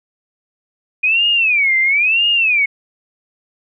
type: tone with vibrato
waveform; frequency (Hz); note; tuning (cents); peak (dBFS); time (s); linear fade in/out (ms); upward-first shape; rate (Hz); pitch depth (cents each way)
sine; 2436; D#7; -37; -11; 1.03-2.66; 10; sine; 1; 270
effects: none